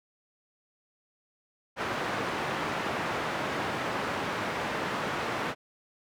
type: band-pass noise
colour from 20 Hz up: white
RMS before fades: -32 dBFS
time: 1.76-5.55 s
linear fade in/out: 50 ms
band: 110 to 1500 Hz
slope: 12 dB/octave
effects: none